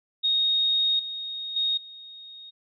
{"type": "tone with level steps", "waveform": "sine", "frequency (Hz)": 3729, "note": "A#7", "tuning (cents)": 0, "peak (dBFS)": [-20, -31, -22, -41], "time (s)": [0.23, 2.51], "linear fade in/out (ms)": 20, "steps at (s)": [0.99, 1.56, 1.77], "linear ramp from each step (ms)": 5, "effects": []}